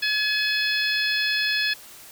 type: harmonic tone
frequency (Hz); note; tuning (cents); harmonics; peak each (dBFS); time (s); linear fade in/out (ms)
851; G#5; +42; 2 / 3 / 4 / 5 / 6; -25 / -27 / -28 / -29 / -30; 0.02-1.74; 10
effects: white hiss -45 dBFS RMS until 2.11 s